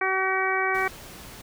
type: harmonic tone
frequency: 380 Hz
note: F#4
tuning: 46 cents sharp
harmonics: 1 / 2 / 3 / 4 / 5 / 6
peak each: -29 / -29 / -29 / -29 / -29 / -29 dBFS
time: 0.01-0.88 s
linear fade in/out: 5 ms
type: noise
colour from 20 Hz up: pink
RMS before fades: -43 dBFS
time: 0.74-1.42 s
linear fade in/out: 10 ms
effects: none